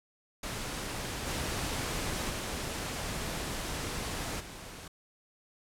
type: noise with level steps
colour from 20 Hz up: pink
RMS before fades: -37 / -34 / -36 / -45 dBFS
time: 0.43-4.88 s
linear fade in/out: 5 ms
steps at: 1.26 / 2.29 / 4.39 s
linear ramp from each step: 20 ms
effects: low-pass 11000 Hz 12 dB/octave